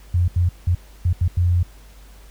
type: tone bursts at uneven times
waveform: sine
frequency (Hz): 88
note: F2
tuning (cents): +14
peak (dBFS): -14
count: 6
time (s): 0.14-0.28 / 0.36-0.49 / 0.67-0.75 / 1.05-1.13 / 1.21-1.28 / 1.37-1.63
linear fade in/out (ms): 5
effects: added 50 Hz sine -42 dBFS peak until 2.3 s + pink hiss -51 dBFS RMS until 2.3 s